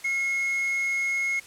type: tone with quantisation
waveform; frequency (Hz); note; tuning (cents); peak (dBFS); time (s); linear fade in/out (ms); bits
triangle; 2166; C#7; -41; -22; 0.04-1.4; 10; 7
effects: white hiss -48 dBFS RMS until 1.46 s + low-pass 10000 Hz 12 dB/octave